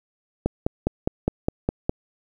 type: click train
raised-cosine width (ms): 2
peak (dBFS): -7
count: 8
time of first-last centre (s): 0.46-1.894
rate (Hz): 4.88
effects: 8-bit